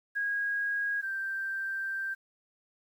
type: tone pair in turn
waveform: sine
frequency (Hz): 1641 / 1571.7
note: G#6 / G6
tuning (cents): -21 / +4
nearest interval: minor second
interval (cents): 75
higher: first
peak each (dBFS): -28 / -31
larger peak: first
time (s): 0.15-1.02 / 1.02-2.15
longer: second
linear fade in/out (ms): 20
effects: 10-bit